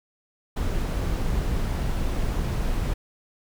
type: noise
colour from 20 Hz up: brown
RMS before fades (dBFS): -25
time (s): 0.56-2.94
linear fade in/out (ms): 10
effects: none